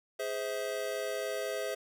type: chord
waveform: square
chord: Ab augmented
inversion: none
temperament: just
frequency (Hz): 415.3 / 519.1 / 648.9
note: Ab4 / C5 / E5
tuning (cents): 0 / -14 / -27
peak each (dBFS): -39 / -38 / -38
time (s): 0.19-1.75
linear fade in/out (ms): 10
effects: none